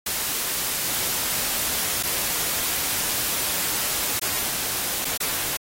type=noise with dropouts; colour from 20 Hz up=white; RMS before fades=-25 dBFS; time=0.06-5.57 s; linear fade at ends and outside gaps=5 ms; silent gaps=2.028-2.033 / 4.196-4.216 / 5.047-5.051 / 5.175-5.202 s; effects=AAC 48 kbps

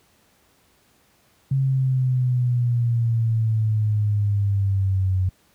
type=exponential sweep; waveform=sine; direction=down; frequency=135.9 to 92.2 Hz; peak=-17 dBFS; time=1.51-5.29 s; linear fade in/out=5 ms; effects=pink hiss -60 dBFS RMS until 5.54 s + high-pass 60 Hz 12 dB/octave

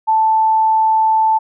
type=tone; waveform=sine; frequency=880 Hz; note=A5; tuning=in tune; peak=-10 dBFS; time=0.07-1.39 s; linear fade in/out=20 ms; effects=none

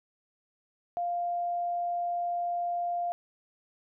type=tone; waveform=sine; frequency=698.5 Hz; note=F5; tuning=in tune; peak=-28 dBFS; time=0.97-3.12 s; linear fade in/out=0 ms; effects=none

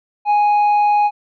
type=tone with tanh clipping; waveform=sine; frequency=830 Hz; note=G#5; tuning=1 cent flat; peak=-12 dBFS; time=0.25-1.11 s; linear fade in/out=50 ms; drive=4 dB; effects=none

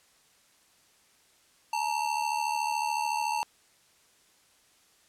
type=ring-modulated tone; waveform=square; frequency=897 Hz; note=A5; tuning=33 cents sharp; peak=-25 dBFS; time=1.73-3.43 s; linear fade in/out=0 ms; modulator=36.9 Hz; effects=white hiss -63 dBFS RMS until 5.08 s + low-pass 10000 Hz 12 dB/octave

